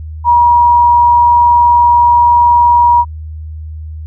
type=tone; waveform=sine; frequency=957 Hz; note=A#5; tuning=45 cents sharp; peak=-4 dBFS; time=0.24-3.05 s; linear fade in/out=50 ms; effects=added 78 Hz sine -22 dBFS peak until 4.06 s